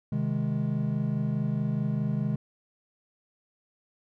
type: chord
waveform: triangle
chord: Ab major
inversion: first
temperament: equal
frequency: 130.81 / 155.56 / 207.7 Hz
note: C3 / Eb3 / Ab3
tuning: 0 / 0 / 0 cents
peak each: -28 dBFS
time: 0.12-2.36 s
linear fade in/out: 5 ms
effects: none